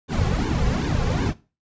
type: noise with flanger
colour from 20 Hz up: brown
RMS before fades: -22 dBFS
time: 0.08-1.34 s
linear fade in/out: 50 ms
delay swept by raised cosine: 1.5 to 3.3 ms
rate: 2.6 Hz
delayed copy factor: -1
effects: noise-tail reverb RT60 0.3 s tail -18 dB re dry + resampled to 16000 Hz